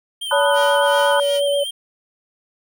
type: tone with vibrato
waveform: square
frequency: 3134 Hz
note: G7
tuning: 1 cent flat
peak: -25 dBFS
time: 0.21-1.71 s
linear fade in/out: 10 ms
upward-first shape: sine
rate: 8.3 Hz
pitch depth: 40 cents each way
type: chord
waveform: sine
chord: B dominant seventh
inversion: third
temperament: equal with one note detuned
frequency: 886.1 / 987.8 / 1244.5 / 1480 Hz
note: A5 / B5 / D#6 / F#6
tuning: +12 / 0 / 0 / 0 cents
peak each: -21 / -21 / -27 / -21 dBFS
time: 0.31-1.2 s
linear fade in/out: 2 ms
type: tone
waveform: sine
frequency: 569 Hz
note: C#5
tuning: 45 cents sharp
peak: -16 dBFS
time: 0.32-1.64 s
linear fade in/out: 10 ms
type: tone with tremolo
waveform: 5% pulse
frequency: 474.9 Hz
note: A#4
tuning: 32 cents sharp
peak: -18 dBFS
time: 0.53-1.41 s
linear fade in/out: 50 ms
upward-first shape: triangle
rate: 2.7 Hz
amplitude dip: 90%
effects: none